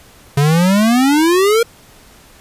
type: exponential sweep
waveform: square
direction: up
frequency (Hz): 138.59 to 473.6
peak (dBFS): -10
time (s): 0.37-1.63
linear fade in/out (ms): 5
effects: pink hiss -44 dBFS RMS until 2.4 s + resampled to 32000 Hz